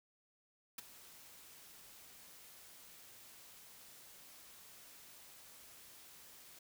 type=noise with ADSR envelope; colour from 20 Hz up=white; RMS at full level=-42 dBFS; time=0.78-6.59 s; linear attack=6 ms; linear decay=15 ms; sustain=-16 dB; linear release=5 ms; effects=none